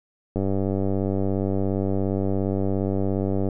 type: click train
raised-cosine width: 2 ms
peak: -12 dBFS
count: 305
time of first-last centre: 0.36-3.488 s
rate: 97.2 Hz
effects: none